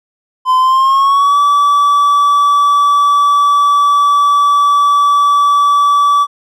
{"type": "tone with pitch glide", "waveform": "triangle", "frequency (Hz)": [1026, 1151.6], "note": ["C6", "D6"], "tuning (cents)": [-34, -34], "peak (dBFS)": -5, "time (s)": [0.45, 6.27], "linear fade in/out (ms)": 50, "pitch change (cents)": 200, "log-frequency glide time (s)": [0.58, 1.38], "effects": []}